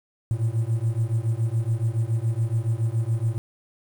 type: beating tone pair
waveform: triangle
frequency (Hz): 110 / 117.1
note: A2 / A#2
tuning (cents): 0 / +8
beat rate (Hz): 7.1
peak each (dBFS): -22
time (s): 0.31-3.38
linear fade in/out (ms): 0
effects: tanh soft clip ceiling -12 dBFS + 8-bit